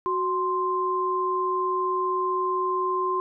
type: tone pair together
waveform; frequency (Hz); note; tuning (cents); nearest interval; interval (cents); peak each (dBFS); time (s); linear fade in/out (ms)
sine; 370 / 1045.9; F#4 / C6; 0 / -1; octave + tritone; 1799; -27 / -24; 0.06-3.2; 0
effects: none